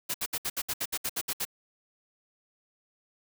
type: noise bursts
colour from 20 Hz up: white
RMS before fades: -31 dBFS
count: 12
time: 0.09-1.452 s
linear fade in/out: 10 ms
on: 53 ms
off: 66 ms
effects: none